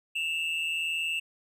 triangle tone pair together, 2661 / 2822 Hz, E7 / F7, +16 / +17 cents, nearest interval minor second, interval 101 cents, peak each -28 / -31 dBFS, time 0.15-1.2 s, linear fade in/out 10 ms, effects none

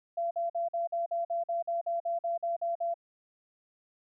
sine tone bursts, 681 Hz, F5, 44 cents flat, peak -28 dBFS, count 15, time 0.17-2.942 s, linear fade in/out 10 ms, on 140 ms, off 48 ms, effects none

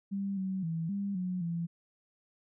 sine tone with pitch steps, 197.5 / 189.6 / 163.8 / 199.6 / 182.2 / 169 Hz, G3 / F#3 / E3 / G3 / F#3 / E3, +13 / +43 / -11 / +32 / -26 / +43 cents, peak -31 dBFS, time 0.11-1.67 s, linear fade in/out 20 ms, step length 260 ms, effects none

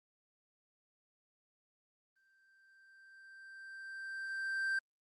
triangle tone with exponential growth, 1568 Hz, G6, in tune, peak -29 dBFS, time 2.16-4.79 s, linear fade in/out 5 ms, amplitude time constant 570 ms, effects Opus 32 kbps

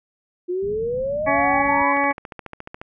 sine exponential sweep, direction up, 350 to 1046.5 Hz, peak -21 dBFS, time 0.48-1.94 s, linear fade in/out 20 ms
white low-pass noise, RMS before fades -38 dBFS, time 0.62-1.83 s, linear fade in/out 10 ms, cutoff 240 Hz, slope 96 dB/octave
harmonic tone, 281.5 Hz, C#4, 27 cents sharp, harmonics 1 / 2 / 3 / 4 / 6 / 7 / 8, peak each -25 / -25 / -22 / -24 / -28 / -26 / -25 dBFS, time 1.26-2.13 s, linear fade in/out 20 ms
click train, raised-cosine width 0.5 ms, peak -19 dBFS, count 13, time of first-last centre 1.97-2.815 s, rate 14.2 Hz
effects none

